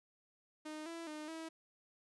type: tone with pitch steps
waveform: sawtooth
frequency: 307.7 / 333.2 / 304.9 / 323.7 Hz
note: D#4 / E4 / D#4 / E4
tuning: -19 / +19 / -35 / -31 cents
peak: -40 dBFS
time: 0.65-1.49 s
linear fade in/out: 10 ms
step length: 210 ms
effects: resampled to 24000 Hz